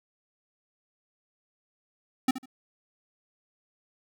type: tone with echo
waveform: square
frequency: 259.6 Hz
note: C4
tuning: 13 cents flat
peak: -20 dBFS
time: 2.28-2.31 s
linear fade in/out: 5 ms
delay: 74 ms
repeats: 2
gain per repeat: -13 dB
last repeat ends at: 2.458 s
effects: none